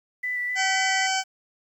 sine tone with vibrato, 1980 Hz, B6, 4 cents sharp, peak -25 dBFS, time 0.23-1.07 s, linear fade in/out 10 ms, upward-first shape square, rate 3.8 Hz, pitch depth 11 cents each way
harmonic tone, 763 Hz, G5, 47 cents flat, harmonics 1 / 2 / 3 / 4 / 6 / 7 / 8 / 9 / 10, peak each -26 / -29 / -31 / -32 / -34 / -34 / -35 / -36 / -36 dBFS, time 0.55-1.24 s, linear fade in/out 50 ms
effects 9-bit

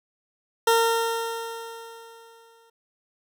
20% pulse tone with exponential decay, 458.4 Hz, A#4, 29 cents flat, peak -11 dBFS, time 0.67-2.7 s, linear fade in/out 5 ms, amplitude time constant 440 ms, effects none

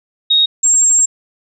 sine tone pair in turn, 3752 / 7504 Hz, A#7 / A#8, +11 / +11 cents, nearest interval octave, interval 1200 cents, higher second, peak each -8 dBFS, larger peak neither, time 0.3-0.46 / 0.63-1.06 s, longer second, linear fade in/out 10 ms, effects none

